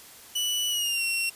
sawtooth tone with pitch glide, 2960 to 2730 Hz, F#7 to F7, 0 to -40 cents, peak -22 dBFS, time 0.35-1.3 s, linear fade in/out 10 ms, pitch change -140 cents, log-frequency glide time 0.69-1.03 s, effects white hiss -48 dBFS RMS until 1.35 s + resampled to 32000 Hz

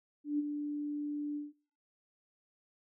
sine tone with ADSR envelope, 293.7 Hz, D4, in tune, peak -27 dBFS, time 0.24-1.53 s, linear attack 150 ms, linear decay 26 ms, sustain -7 dB, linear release 170 ms, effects noise-tail reverb RT60 0.5 s tail -26 dB re dry

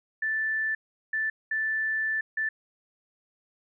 sine tone bursts at uneven times, 1760 Hz, A6, in tune, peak -25 dBFS, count 4, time 0.22-0.75 / 1.13-1.3 / 1.51-2.21 / 2.37-2.49 s, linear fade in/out 5 ms, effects none

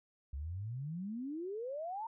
sine exponential sweep, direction up, 65.41 to 932.3 Hz, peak -38 dBFS, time 0.33-2.07 s, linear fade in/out 5 ms, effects none

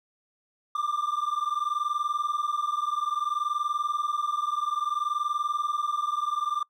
triangle tone pair together, 1179.4 / 1200 Hz, D6 / D6, +7 / +37 cents, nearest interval unison, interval 30 cents, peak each -27 dBFS, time 0.75-6.63 s, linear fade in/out 5 ms, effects noise-tail reverb RT60 0.1 s tail -23 dB re dry

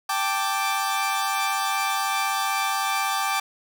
sawtooth chord, G suspended second, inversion none, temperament equal, 784 / 880 / 1174.7 Hz, G5 / A5 / D6, 0 / 0 / 0 cents, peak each -23 / -26 / -22 dBFS, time 0.09-3.4 s, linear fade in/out 5 ms, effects none

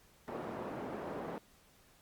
pink band-pass noise, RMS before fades -42 dBFS, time 0.28-1.38 s, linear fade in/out 0 ms, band 230 to 920 Hz, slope 12 dB/octave, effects pink hiss -65 dBFS RMS until 2.01 s + Opus 48 kbps

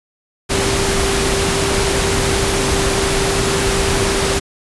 sine tone in noise, 392 Hz, G4, in tune, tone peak -20 dBFS, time 0.49-4.4 s, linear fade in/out 20 ms, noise pink, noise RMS -17 dBFS, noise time 0.49-4.4 s, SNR -6 dB, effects resampled to 24000 Hz

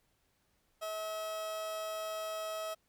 30% pulse tone with amplitude modulation, 643 Hz, E5, 43 cents flat, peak -33 dBFS, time 0.81-2.75 s, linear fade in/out 20 ms, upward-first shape sine, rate 214 Hz, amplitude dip 30%, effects pink hiss -75 dBFS RMS until 2.88 s

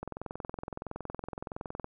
click train, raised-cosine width 1 ms, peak -23 dBFS, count 40, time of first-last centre 0.03-1.844 s, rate 21.5 Hz, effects none

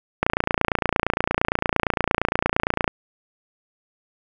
click train, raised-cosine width 0.5 ms, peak -3 dBFS, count 77, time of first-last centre 0.23-2.878 s, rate 28.7 Hz, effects none

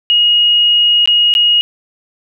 sine tone with dropouts, 2880 Hz, F#7, 47 cents flat, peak -7 dBFS, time 0.1-1.61 s, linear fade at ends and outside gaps 0 ms, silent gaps 1.058-1.075 / 1.339-1.351 s, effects none

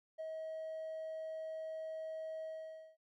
triangle tone with ADSR envelope, 637 Hz, D#5, 41 cents sharp, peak -35 dBFS, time 0.18-2.97 s, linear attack 28 ms, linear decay 6 ms, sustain -3 dB, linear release 540 ms, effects tanh soft clip ceiling -36 dBFS

